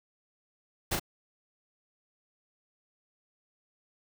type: noise with echo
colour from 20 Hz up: pink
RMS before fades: -29 dBFS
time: 0.91-0.96 s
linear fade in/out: 10 ms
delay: 37 ms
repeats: 1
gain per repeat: -4 dB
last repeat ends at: 0.997 s
effects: none